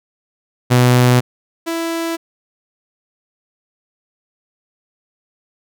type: tone pair in turn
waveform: sawtooth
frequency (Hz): 124.2 / 331.6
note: B2 / E4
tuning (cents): +10 / +10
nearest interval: octave + perfect fourth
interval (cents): 1700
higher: second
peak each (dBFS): -5 / -15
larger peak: first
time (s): 0.7-1.21 / 1.66-2.17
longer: neither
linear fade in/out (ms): 20
effects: none